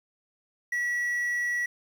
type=tone with quantisation; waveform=triangle; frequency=1935 Hz; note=B6; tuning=36 cents flat; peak=-24 dBFS; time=0.72-1.66 s; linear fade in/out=5 ms; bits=9; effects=none